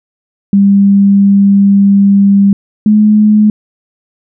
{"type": "tone pair in turn", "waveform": "sine", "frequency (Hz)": [198.9, 211.9], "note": ["G3", "G#3"], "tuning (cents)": [25, 35], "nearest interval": "minor second", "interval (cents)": 110, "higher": "second", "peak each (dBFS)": -3, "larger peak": "neither", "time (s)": [[0.53, 2.53], [2.86, 3.5]], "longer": "first", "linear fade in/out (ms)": 2, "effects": []}